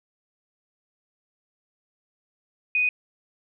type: tone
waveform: sine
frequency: 2489 Hz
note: D#7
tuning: in tune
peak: -19 dBFS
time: 2.75-2.89 s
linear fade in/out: 2 ms
effects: none